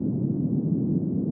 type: band-pass noise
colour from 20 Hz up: white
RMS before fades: -25 dBFS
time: 0-1.31 s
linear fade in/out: 10 ms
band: 140 to 250 Hz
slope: 24 dB/octave
effects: none